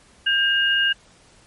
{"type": "tone pair together", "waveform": "sine", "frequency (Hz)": [1598, 2847], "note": ["G6", "F7"], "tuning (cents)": [33, 33], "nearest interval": "minor seventh", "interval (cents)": 1000, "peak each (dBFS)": -19, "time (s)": [0.26, 0.93], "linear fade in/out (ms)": 10, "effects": ["pink hiss -53 dBFS RMS until 1.46 s", "MP3 48 kbps"]}